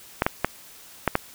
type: clicks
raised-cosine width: 0.5 ms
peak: -4 dBFS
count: 5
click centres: 0.221 / 0.265 / 0.446 / 1.077 / 1.154 s
effects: white hiss -47 dBFS RMS until 1.34 s